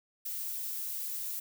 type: noise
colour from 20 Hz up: violet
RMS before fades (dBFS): -37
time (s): 0.25-1.4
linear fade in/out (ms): 10
effects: none